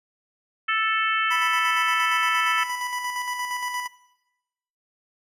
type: harmonic tone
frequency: 440 Hz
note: A4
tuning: in tune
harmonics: 3 / 4 / 5 / 6 / 7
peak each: -24 / -26 / -28 / -30 / -31 dBFS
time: 0.68-2.64 s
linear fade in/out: 10 ms
type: tone with tremolo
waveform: 25% pulse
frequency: 987.8 Hz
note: B5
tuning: in tune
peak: -22 dBFS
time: 1.3-3.88 s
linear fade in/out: 20 ms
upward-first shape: square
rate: 8.6 Hz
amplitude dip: 40%
effects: noise-tail reverb RT60 1.0 s tail -19 dB re dry + resampled to 32000 Hz